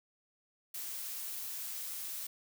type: noise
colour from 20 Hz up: blue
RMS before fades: -41 dBFS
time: 0.74-2.27 s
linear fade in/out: 5 ms
effects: none